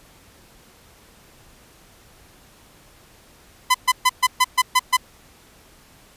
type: tone bursts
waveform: sawtooth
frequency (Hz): 1012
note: B5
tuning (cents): +42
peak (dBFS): -9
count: 8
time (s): 3.7-4.97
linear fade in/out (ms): 10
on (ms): 45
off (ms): 130
effects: pink hiss -51 dBFS RMS until 6.16 s + resampled to 32000 Hz